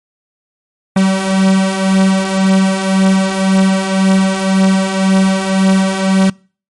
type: beating tone pair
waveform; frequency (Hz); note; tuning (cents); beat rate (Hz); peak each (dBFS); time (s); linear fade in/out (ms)
45% pulse; 190 / 191.9; F#3 / G3; +46 / -37; 1.9; -15 / -11; 0.96-6.3; 5
effects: noise-tail reverb RT60 0.4 s tail -25 dB re dry + MP3 48 kbps